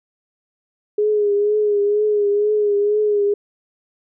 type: tone with vibrato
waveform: sine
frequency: 415.3 Hz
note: G#4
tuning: in tune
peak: -14 dBFS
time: 0.98-3.34 s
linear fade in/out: 5 ms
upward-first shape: triangle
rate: 2.1 Hz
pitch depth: 49 cents each way
effects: none